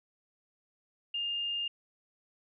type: tone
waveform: sine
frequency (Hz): 2816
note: F7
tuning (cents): +14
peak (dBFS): -31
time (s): 1.14-1.68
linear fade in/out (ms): 5
effects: none